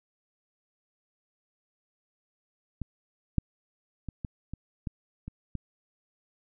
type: clicks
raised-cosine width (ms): 5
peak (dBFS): -21 / -11 / -23 / -21 / -24 / -20 / -26 / -21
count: 8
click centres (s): 2.817 / 3.383 / 4.087 / 4.248 / 4.536 / 4.872 / 5.28 / 5.553
effects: none